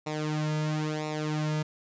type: tone with flanger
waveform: sawtooth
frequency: 153.3 Hz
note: D#3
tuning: 25 cents flat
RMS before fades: -30 dBFS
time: 0.06-1.63 s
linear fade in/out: 10 ms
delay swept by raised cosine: 0.63 to 2.73 ms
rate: 0.99 Hz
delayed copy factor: -0.8
effects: resampled to 16000 Hz